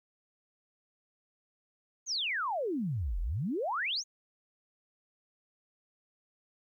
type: exponential two-way sweep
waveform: sine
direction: down then up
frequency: 6800 to 38.49 to 6800 Hz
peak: -30 dBFS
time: 2.06-4.04 s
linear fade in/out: 50 ms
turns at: 3.2 s
effects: 12-bit